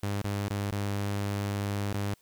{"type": "tone with dropouts", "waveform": "sawtooth", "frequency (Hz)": 101, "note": "G#2", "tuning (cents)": -48, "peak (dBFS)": -25, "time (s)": [0.03, 2.14], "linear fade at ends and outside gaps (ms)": 0, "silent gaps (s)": [[0.216, 0.244], [0.482, 0.504], [0.707, 0.724], [1.927, 1.944]], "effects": ["white hiss -65 dBFS RMS until 2.21 s"]}